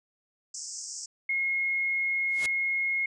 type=band-pass noise; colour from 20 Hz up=pink; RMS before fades=-39 dBFS; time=0.54-1.06 s; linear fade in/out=5 ms; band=5100 to 8200 Hz; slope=96 dB/octave
type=tone; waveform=sine; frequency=2158 Hz; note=C#7; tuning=47 cents flat; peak=-25 dBFS; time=1.29-3.06 s; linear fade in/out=5 ms
type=noise with exponential growth; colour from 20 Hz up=white; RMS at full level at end=-30 dBFS; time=2.28-2.46 s; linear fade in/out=2 ms; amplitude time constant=38 ms
effects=resampled to 22050 Hz